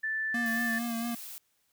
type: tone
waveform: sine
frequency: 1760 Hz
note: A6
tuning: in tune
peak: -29 dBFS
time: 0.03-0.79 s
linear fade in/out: 10 ms
type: tone with vibrato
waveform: square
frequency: 233.1 Hz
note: A#3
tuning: in tune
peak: -32 dBFS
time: 0.34-1.15 s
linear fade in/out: 5 ms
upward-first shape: sine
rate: 4.4 Hz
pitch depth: 32 cents each way
type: noise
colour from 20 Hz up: blue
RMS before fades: -43 dBFS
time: 0.46-1.38 s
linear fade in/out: 0 ms
effects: white hiss -73 dBFS RMS until 1.72 s